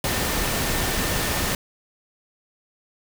sine tone in noise, 1803 Hz, A6, 42 cents sharp, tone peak -35 dBFS, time 0.04-1.55 s, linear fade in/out 2 ms, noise pink, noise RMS -24 dBFS, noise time 0.04-1.55 s, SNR -14 dB, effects none

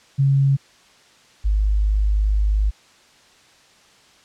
sine tone pair in turn, 137.6 / 51.54 Hz, C#3 / G#1, -12 / -12 cents, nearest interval octave + perfect fourth, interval 1700 cents, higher first, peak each -13 / -15 dBFS, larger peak first, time 0.18-0.57 / 1.44-2.71 s, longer second, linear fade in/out 20 ms, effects white hiss -52 dBFS RMS until 4.24 s + low-pass 6000 Hz 12 dB/octave

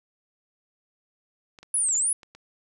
clicks, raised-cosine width 0.2 ms, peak -29 dBFS, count 6, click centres 1.588 / 1.63 / 1.887 / 1.953 / 2.232 / 2.35 s
sine linear two-way sweep, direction down then up, 10548 to 6820 to 10548 Hz, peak -21 dBFS, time 1.74-2.13 s, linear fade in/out 2 ms, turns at 1.96 s
effects none

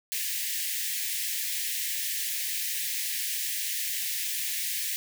white high-pass noise, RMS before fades -31 dBFS, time 0.12-4.96 s, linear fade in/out 0 ms, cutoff 1700 Hz, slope 96 dB/octave, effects none

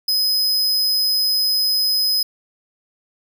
45% pulse tone, 5050 Hz, D#8, 25 cents sharp, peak -16 dBFS, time 0.08-2.23 s, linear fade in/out 5 ms, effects 8-bit

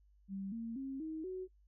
sine tone with pitch steps, 194.7 / 228.9 / 269.1 / 316.3 / 371.8 Hz, G3 / A#3 / C4 / D#4 / F#4, -12 / -31 / +49 / +29 / +8 cents, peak -39 dBFS, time 0.28-1.48 s, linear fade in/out 50 ms, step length 240 ms, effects noise-tail reverb RT60 0.1 s tail -24 dB re dry + added 50 Hz sine -64 dBFS peak until 1.67 s

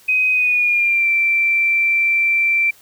sine tone with pitch glide, 2514 to 2346 Hz, D#7 to D7, +17 to -2 cents, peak -13 dBFS, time 0.08-2.71 s, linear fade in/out 10 ms, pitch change -119 cents, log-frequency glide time 0.32-1.08 s, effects white hiss -49 dBFS RMS until 2.81 s

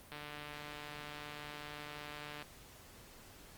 click train, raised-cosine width 0.3 ms, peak -30 dBFS, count 342, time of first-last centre 0.12-2.424 s, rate 148 Hz, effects pink hiss -57 dBFS RMS until 3.57 s + Opus 32 kbps

